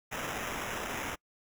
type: noise with sample-and-hold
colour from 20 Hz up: violet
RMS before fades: -37 dBFS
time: 0.11-1.16 s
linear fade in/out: 20 ms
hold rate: 4410 Hz
effects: noise-tail reverb RT60 0.1 s tail -26 dB re dry